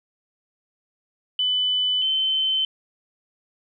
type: tone pair in turn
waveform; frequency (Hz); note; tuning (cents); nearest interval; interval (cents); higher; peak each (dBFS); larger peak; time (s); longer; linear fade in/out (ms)
sine; 3000 / 3074; F#7 / G7; +23 / -35; unison; 42; second; -19; neither; 1.39-2.02 / 2.02-2.65; neither; 2
effects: none